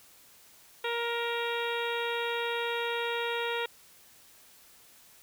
harmonic tone with a mistuned harmonic, 470 Hz, A#4, 14 cents sharp, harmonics 1 / 2 / 3 / 4 / 5 / 6 / 7 / 8, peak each -33 / -36 / -38 / -39 / -40 / -41 / -41 / -42 dBFS, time 0.84-3.66 s, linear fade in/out 5 ms, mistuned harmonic 6, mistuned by -31 cents, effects white hiss -57 dBFS RMS until 5.22 s

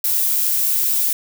violet noise with amplitude modulation, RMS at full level -17 dBFS, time 0.04-1.13 s, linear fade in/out 2 ms, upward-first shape sine, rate 143 Hz, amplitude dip 25%, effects none

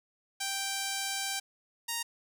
5% pulse tone pair in turn, 784 / 932.3 Hz, G5 / A#5, 0 / 0 cents, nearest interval minor third, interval 300 cents, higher second, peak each -20 dBFS, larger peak neither, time 0.4-1.4 / 1.88-2.03 s, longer first, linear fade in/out 10 ms, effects none

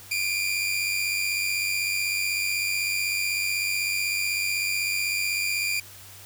sawtooth tone pair together, 2336 / 2432 Hz, D7 / D#7, -10 / -40 cents, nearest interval minor second, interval 70 cents, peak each -25 / -23 dBFS, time 0.11-5.8 s, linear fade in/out 5 ms, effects added 97 Hz sine -51 dBFS peak until 6.25 s + white hiss -46 dBFS RMS until 6.25 s

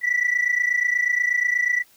sine tone pair together, 1947.2 / 1975.5 Hz, B6 / B6, -25 / 0 cents, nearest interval unison, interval 25 cents, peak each -20 dBFS, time 0.01-1.84 s, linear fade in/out 50 ms, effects tanh soft clip ceiling -14 dBFS + white hiss -56 dBFS RMS until 1.96 s

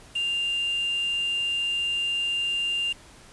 sine tone with quantisation, 2794 Hz, F7, in tune, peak -24 dBFS, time 0.15-2.93 s, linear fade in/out 10 ms, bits 6, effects pink hiss -50 dBFS RMS until 3.32 s + resampled to 24000 Hz

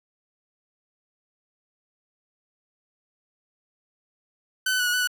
sawtooth tone with pitch steps, 1517 / 1507 / 1473 / 1455 / 1493 / 1475 Hz, F#6 / F#6 / F#6 / F#6 / F#6 / F#6, +43 / +31 / -8 / -29 / +15 / -6 cents, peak -18 dBFS, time 4.66-5.074 s, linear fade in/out 5 ms, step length 69 ms, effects none

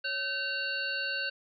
harmonic tone with a mistuned harmonic, 554.4 Hz, C#5, in tune, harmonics 1 / 3 / 5 / 7 / 8, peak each -43 / -33 / -36 / -44 / -37 dBFS, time 0.04-1.3 s, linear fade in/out 10 ms, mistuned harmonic 3, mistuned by -140 cents, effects none

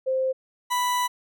sine / 40% pulse tone pair in turn, 523.3 / 987.9 Hz, C5 / B5, 0 / 0 cents, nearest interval major seventh, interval 1100 cents, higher second, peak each -21 dBFS, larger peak neither, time 0.06-0.33 / 0.7-1.08 s, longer second, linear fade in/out 20 ms, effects none

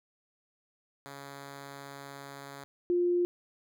5% pulse / sine tone pair in turn, 139.7 / 352 Hz, C#3 / F4, +14 / +14 cents, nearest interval octave + major third, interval 1600 cents, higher second, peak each -32 / -24 dBFS, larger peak second, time 1.06-2.64 / 2.9-3.25 s, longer first, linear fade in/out 0 ms, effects none

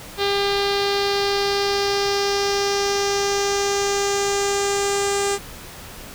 sawtooth tone with low-pass filter sweep, 400.5 Hz, G4, 37 cents sharp, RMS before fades -21 dBFS, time 0.17-5.39 s, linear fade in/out 50 ms, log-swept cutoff 4000 to 7900 Hz, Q 3.5, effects pink hiss -38 dBFS RMS until 6.14 s

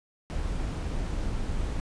brown noise, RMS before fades -30 dBFS, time 0.3-1.8 s, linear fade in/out 0 ms, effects resampled to 22050 Hz

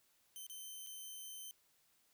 5% pulse tone with dropouts, 3085 Hz, G7, 28 cents flat, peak -39 dBFS, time 0.36-1.51 s, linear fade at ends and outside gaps 0 ms, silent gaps 0.466-0.498 / 0.864-0.87 s, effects white hiss -74 dBFS RMS until 2.13 s

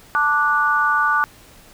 sine chord, D major, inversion second, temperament just, 881 / 1174.7 / 1468.3 Hz, A5 / D6 / F#6, +2 / 0 / -14 cents, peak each -23 / -18 / -18 dBFS, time 0.15-1.24 s, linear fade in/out 0 ms, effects pink hiss -47 dBFS RMS until 1.73 s

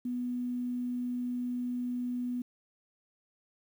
sine tone, 246.3 Hz, B3, 5 cents flat, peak -31 dBFS, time 0.05-2.42 s, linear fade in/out 5 ms, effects 10-bit

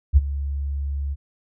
sine tone with ADSR envelope, 70.2 Hz, C#2, 22 cents sharp, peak -7 dBFS, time 0.13-1.16 s, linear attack 38 ms, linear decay 29 ms, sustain -16 dB, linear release 35 ms, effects none

